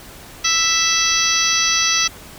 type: harmonic tone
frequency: 659.3 Hz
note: E5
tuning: in tune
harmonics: 2 / 3 / 4 / 5 / 6 / 7 / 8 / 9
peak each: -24 / -24 / -23 / -24 / -24 / -24 / -24 / -19 dBFS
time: 0.44-2.08 s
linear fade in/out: 10 ms
effects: pink hiss -39 dBFS RMS until 2.38 s